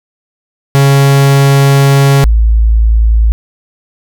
45% pulse / sine tone pair in turn, 138.59 / 55.3 Hz, C#3 / A1, 0 / +9 cents, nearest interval octave + major third, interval 1591 cents, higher first, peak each -4 dBFS, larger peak neither, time 0.75-2.24 / 2.24-3.32 s, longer first, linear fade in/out 0 ms, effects none

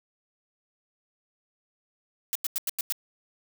blue noise bursts, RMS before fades -28 dBFS, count 6, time 2.33-2.923 s, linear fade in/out 0 ms, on 23 ms, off 91 ms, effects none

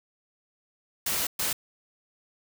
white noise bursts at uneven times, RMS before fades -28 dBFS, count 2, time 1.06-1.27 / 1.39-1.53 s, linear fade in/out 5 ms, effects none

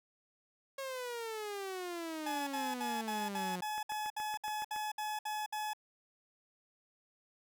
sawtooth exponential sweep, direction down, 549 to 177.7 Hz, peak -35 dBFS, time 0.78-3.61 s, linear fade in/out 5 ms
40% pulse tone bursts, 851 Hz, G#5, 42 cents sharp, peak -35 dBFS, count 13, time 2.26-5.734 s, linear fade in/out 5 ms, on 210 ms, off 62 ms
click train, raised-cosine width 0.5 ms, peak -34 dBFS, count 8, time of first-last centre 3.78-4.762 s, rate 7.13 Hz
effects none

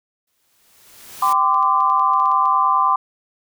white noise with exponential growth, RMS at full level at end -31 dBFS, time 0.27-1.33 s, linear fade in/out 5 ms, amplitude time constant 230 ms
sine chord, G suspended fourth, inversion none, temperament equal with one note detuned, 784 / 1025 / 1174.7 Hz, G5 / C6 / D6, 0 / -36 / 0 cents, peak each -22 / -16 / -17 dBFS, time 1.22-2.96 s, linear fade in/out 5 ms
clicks, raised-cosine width 0.2 ms, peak -26 dBFS, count 10, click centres 1.544 / 1.628 / 1.805 / 1.9 / 1.996 / 2.136 / 2.2 / 2.257 / 2.316 / 2.456 s
effects none

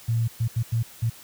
sine tone bursts at uneven times, 115 Hz, A#2, 23 cents flat, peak -20 dBFS, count 5, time 0.08-0.28 / 0.4-0.48 / 0.56-0.63 / 0.72-0.83 / 1.02-1.1 s, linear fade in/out 10 ms, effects white hiss -47 dBFS RMS until 1.23 s

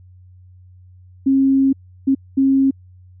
sine tone bursts at uneven times, 270 Hz, C#4, 45 cents flat, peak -11 dBFS, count 3, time 1.26-1.73 / 2.07-2.15 / 2.37-2.71 s, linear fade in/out 10 ms, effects added 91 Hz sine -42 dBFS peak until 3.2 s

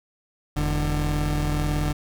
30% pulse tone pair together, 41.7 / 148.6 Hz, E1 / D3, +21 / +21 cents, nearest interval octave + minor seventh, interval 2200 cents, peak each -22 dBFS, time 0.56-1.93 s, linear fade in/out 10 ms, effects none

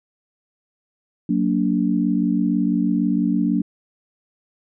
sine chord, Gb augmented, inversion none, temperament just, 185 / 231.2 / 289.1 Hz, Gb3 / Bb3 / D4, 0 / -14 / -27 cents, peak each -21 dBFS, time 1.29-3.62 s, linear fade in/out 5 ms, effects none

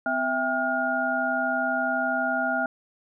sine tone cluster, 254.6 / 661 / 793 / 1424 Hz, C4 / E5 / G5 / F6, -47 / +5 / +20 / +33 cents, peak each -31 / -28 / -30 / -26 dBFS, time 0.06-2.66 s, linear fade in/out 2 ms, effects none

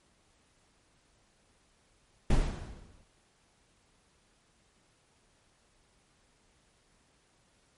brown noise with exponential decay, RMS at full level -23 dBFS, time 2.3-3.04 s, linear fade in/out 5 ms, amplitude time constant 160 ms, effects pink hiss -68 dBFS RMS until 7.77 s + MP3 48 kbps

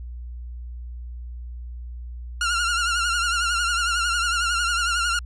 sawtooth tone with vibrato, 1402 Hz, F6, 6 cents sharp, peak -17 dBFS, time 2.41-5.19 s, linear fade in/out 2 ms, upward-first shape triangle, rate 11 Hz, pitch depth 74 cents each way, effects added 60 Hz sine -32 dBFS peak until 5.25 s + resampled to 22050 Hz

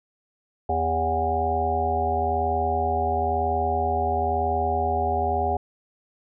harmonic tone, 81 Hz, E2, 30 cents flat, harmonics 1 / 3 / 5 / 7 / 9 / 10, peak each -28 / -35 / -29 / -32 / -24 / -29 dBFS, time 0.69-5.57 s, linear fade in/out 5 ms, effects none

